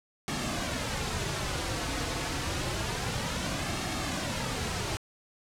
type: noise with flanger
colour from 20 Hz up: pink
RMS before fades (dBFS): -32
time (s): 0.28-4.97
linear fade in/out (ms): 0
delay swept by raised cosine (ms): 2 to 5.1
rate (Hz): 0.28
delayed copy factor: -0.55
effects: low-pass 8000 Hz 12 dB/octave

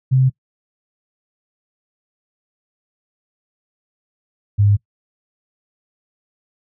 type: tone pair in turn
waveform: sine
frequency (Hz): 130.81 / 102.08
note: C3 / G#2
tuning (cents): 0 / -29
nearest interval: major third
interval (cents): 429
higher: first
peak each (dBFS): -10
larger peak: neither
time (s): 0.11-0.3 / 4.58-4.77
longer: neither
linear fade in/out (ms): 20
effects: noise-tail reverb RT60 0.1 s tail -22 dB re dry

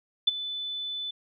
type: tone with ADSR envelope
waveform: sine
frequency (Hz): 3500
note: A7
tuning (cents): -10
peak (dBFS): -15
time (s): 0.27-1.11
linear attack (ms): 9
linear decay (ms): 20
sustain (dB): -16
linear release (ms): 7
effects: none

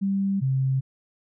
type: tone pair in turn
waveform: sine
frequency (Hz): 196.1 / 132.98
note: G3 / C3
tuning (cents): +1 / +28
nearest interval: perfect fifth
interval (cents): 673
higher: first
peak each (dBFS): -21 / -20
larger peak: second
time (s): 0.01-0.41 / 0.41-0.81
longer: neither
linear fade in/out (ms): 20
effects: none

